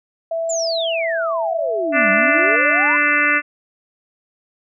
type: tone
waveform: sine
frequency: 660 Hz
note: E5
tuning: 2 cents sharp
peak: -19 dBFS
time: 0.31-2.56 s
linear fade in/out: 5 ms
type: exponential two-way sweep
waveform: sine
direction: down then up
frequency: 7459 to 190 to 1058 Hz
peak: -22 dBFS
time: 0.49-2.97 s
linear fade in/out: 10 ms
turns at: 2.11 s
type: harmonic tone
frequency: 293.7 Hz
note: D4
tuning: in tune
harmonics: 1 / 2 / 4 / 5 / 6 / 7 / 8 / 9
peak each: -26 / -28 / -23 / -19 / -20 / -18 / -27 / -22 dBFS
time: 1.92-3.42 s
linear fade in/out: 50 ms
effects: none